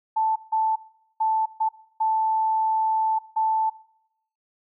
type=tone bursts at uneven times; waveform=sine; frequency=880 Hz; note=A5; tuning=in tune; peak=-19 dBFS; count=6; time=0.16-0.36 / 0.52-0.76 / 1.2-1.46 / 1.6-1.69 / 2-3.19 / 3.36-3.7 s; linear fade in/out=10 ms; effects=noise-tail reverb RT60 0.8 s tail -22 dB re dry